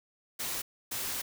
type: noise bursts at uneven times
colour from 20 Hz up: white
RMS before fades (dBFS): -35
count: 2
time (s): 0.39-0.62 / 0.91-1.22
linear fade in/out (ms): 10
effects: none